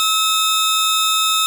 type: tone pair together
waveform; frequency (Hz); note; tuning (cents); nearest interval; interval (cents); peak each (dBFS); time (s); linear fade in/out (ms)
sawtooth; 1294 / 3651; E6 / A#7; -32 / -37; octave + tritone; 1795; -14; 0-1.46; 0
effects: none